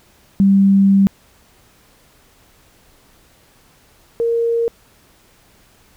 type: tone pair in turn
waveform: sine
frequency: 196.1 / 464.5 Hz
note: G3 / A#4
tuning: +1 / -6 cents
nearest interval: octave + minor third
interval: 1493 cents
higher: second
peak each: -8 / -14 dBFS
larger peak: first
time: 0.4-1.07 / 4.2-4.68 s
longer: first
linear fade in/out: 0 ms
effects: pink hiss -52 dBFS RMS until 5.96 s